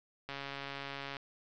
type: click train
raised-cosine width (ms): 0.3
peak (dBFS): -25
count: 123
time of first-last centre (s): 0.29-1.168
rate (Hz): 139
effects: resampled to 16000 Hz + 10-bit